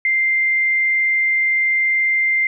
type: tone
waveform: sine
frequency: 2093 Hz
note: C7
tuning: in tune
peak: -14 dBFS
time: 0.05-2.47 s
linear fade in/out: 2 ms
effects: none